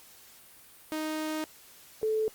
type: tone pair in turn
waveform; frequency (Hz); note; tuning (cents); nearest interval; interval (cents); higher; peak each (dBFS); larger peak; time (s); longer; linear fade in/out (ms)
sawtooth / sine; 311.1 / 436.1; D#4 / A4; 0 / -15; tritone; 585; second; -27 / -25; second; 0.92-1.44 / 2.03-2.28; first; 0
effects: white hiss -54 dBFS RMS until 2.34 s + Opus 48 kbps